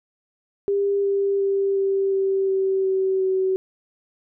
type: tone with pitch steps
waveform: sine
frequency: 400 / 396.8 / 393.6 / 390.4 / 387.3 / 384.1 / 381.1 / 378 Hz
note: G4 / G4 / G4 / G4 / G4 / G4 / G4 / F#4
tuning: +35 / +21 / +7 / -7 / -21 / -35 / -49 / +37 cents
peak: -18 dBFS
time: 0.68-3.56 s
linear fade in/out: 0 ms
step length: 360 ms
effects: none